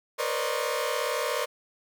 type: tone cluster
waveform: sawtooth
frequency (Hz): 468.5 / 508 / 573 / 610 / 1081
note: A#4 / B4 / D5 / D#5 / C#6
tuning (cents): +9 / +49 / -43 / -34 / -44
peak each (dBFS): -29 / -29 / -30 / -29 / -31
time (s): 0.18-1.46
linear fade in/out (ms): 20
effects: none